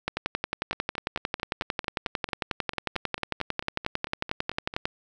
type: two click trains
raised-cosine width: 0.3 ms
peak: -20 / -10 dBFS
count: 19 / 54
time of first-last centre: 0.73-4.739 / 0.08-4.855 s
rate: 4.49 / 11.1 Hz
effects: none